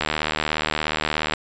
click train, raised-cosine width 0.3 ms, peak -5 dBFS, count 103, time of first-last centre 0.01-1.336 s, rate 76.9 Hz, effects resampled to 16000 Hz

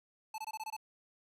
square tone bursts, 871 Hz, A5, 18 cents flat, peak -39 dBFS, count 7, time 0.34-0.766 s, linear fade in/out 5 ms, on 42 ms, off 22 ms, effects resampled to 32000 Hz + 11-bit

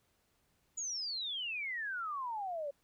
sine exponential sweep, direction down, 6980 to 551 Hz, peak -36 dBFS, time 0.77-2.71 s, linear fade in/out 10 ms, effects pink hiss -75 dBFS RMS until 2.83 s

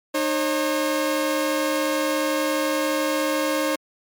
sawtooth tone pair together, 305.7 / 540 Hz, D#4 / C#5, -30 / -45 cents, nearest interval minor seventh, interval 985 cents, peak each -20 / -19 dBFS, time 0.14-3.76 s, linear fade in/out 10 ms, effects MP3 96 kbps

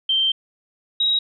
sine tone pair in turn, 3136 / 3818 Hz, G7 / A#7, 0 / +41 cents, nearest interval minor third, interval 341 cents, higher second, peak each -16 dBFS, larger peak neither, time 0.09-0.32 / 1-1.19 s, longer first, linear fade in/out 5 ms, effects none

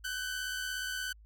sawtooth tone pair together, 1500 / 1576.9 Hz, F#6 / G6, +23 / +10 cents, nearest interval minor second, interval 87 cents, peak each -32 / -38 dBFS, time 0.04-1.13 s, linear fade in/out 10 ms, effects added 53 Hz sine -53 dBFS peak until 1.25 s

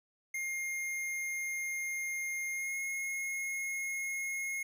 square tone with pitch glide, 2126 to 2157 Hz, C7 to C#7, +27 to -48 cents, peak -35 dBFS, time 0.34-4.63 s, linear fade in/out 5 ms, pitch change +25 cents, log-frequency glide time 2.51-2.78 s, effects none

